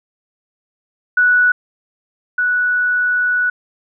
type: tone pair in turn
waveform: sine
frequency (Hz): 1475 / 1475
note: F#6 / F#6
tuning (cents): -6 / -6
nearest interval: unison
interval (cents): 0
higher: neither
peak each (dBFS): -9 / -13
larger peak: first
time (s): 1.17-1.52 / 2.38-3.5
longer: second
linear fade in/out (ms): 5
effects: none